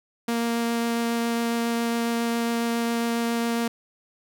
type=tone with vibrato; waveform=sawtooth; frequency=233.1 Hz; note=A#3; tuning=in tune; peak=-19 dBFS; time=0.28-3.68 s; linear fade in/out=5 ms; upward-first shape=triangle; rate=7.3 Hz; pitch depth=8 cents each way; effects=none